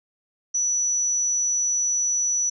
sine tone, 5920 Hz, F#8, in tune, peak -20 dBFS, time 0.54-2.5 s, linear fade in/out 10 ms, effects none

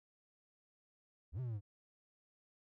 triangle linear two-way sweep, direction up then down, 54.9 to 133 to 95.9 Hz, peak -36 dBFS, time 1.32-1.61 s, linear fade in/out 50 ms, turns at 1.4 s, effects none

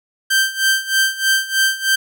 sawtooth tone with tremolo, 1566 Hz, G6, 2 cents flat, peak -8 dBFS, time 0.3-1.96 s, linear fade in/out 10 ms, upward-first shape sine, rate 3.2 Hz, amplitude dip 85%, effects none

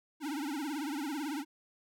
square tone with vibrato, 292.4 Hz, D4, 7 cents flat, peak -35 dBFS, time 0.2-1.45 s, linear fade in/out 50 ms, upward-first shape triangle, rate 18 Hz, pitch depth 190 cents each way, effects none

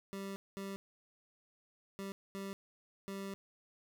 25% pulse tone bursts at uneven times, 196 Hz, G3, in tune, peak -37 dBFS, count 5, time 0.13-0.36 / 0.57-0.76 / 1.99-2.12 / 2.35-2.53 / 3.08-3.34 s, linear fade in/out 0 ms, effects none

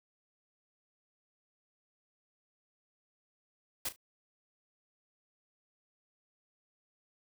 white noise with echo, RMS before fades -35 dBFS, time 3.85-3.89 s, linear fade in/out 5 ms, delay 36 ms, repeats 2, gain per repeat -14 dB, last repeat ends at 3.962 s, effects none

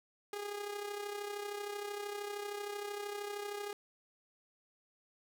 sawtooth tone with amplitude modulation, 410 Hz, G#4, 22 cents flat, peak -33 dBFS, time 0.33-3.73 s, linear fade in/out 2 ms, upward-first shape sine, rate 33 Hz, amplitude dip 55%, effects none

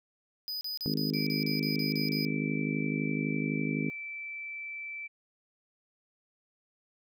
square tone bursts, 4978 Hz, D#8, in tune, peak -34 dBFS, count 11, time 0.48-2.25 s, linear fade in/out 0 ms, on 130 ms, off 34 ms
harmonic tone, 51.9 Hz, G#1, in tune, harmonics 3 / 4 / 5 / 6 / 7 / 8 / 9, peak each -34 / -35 / -33 / -38 / -45 / -41 / -47 dBFS, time 0.86-3.9 s, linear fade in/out 0 ms
sine tone, 2325 Hz, D7, 18 cents flat, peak -37 dBFS, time 1.13-5.08 s, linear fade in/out 20 ms
effects none

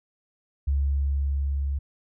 sine tone with level ramp, 69.7 Hz, C#2, 10 cents sharp, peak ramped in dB -20 to -24 dBFS, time 0.67-1.79 s, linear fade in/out 10 ms, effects none

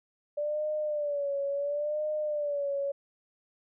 sine tone with vibrato, 584 Hz, D5, 10 cents flat, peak -28 dBFS, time 0.37-2.92 s, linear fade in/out 10 ms, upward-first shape sine, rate 0.72 Hz, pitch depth 76 cents each way, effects none

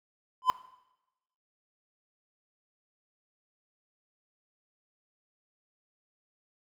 triangle tone with exponential growth, 1017 Hz, C6, 50 cents flat, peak -13 dBFS, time 0.42-0.5 s, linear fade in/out 0 ms, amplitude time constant 16 ms, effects noise-tail reverb RT60 0.9 s tail -18 dB re dry

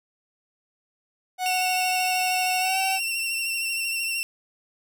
45% pulse tone with pitch glide, 737 to 764.8 Hz, F#5 to G5, -7 to -43 cents, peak -24 dBFS, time 1.38-3 s, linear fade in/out 50 ms, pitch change +64 cents, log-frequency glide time 2.59-2.77 s
sawtooth tone with vibrato, 2715 Hz, F7, 50 cents flat, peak -22 dBFS, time 1.46-4.23 s, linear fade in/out 0 ms, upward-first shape sine, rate 13 Hz, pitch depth 32 cents each way
effects none

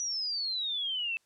sine exponential sweep, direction down, 5920 to 2622 Hz, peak -30 dBFS, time 0-1.17 s, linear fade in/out 0 ms, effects white hiss -71 dBFS RMS until 1.25 s + low-pass 9000 Hz 12 dB/octave

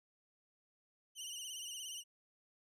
20% pulse tone with vibrato, 2960 Hz, F#7, in tune, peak -38 dBFS, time 1.15-2.04 s, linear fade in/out 50 ms, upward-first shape sine, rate 17 Hz, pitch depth 78 cents each way, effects none

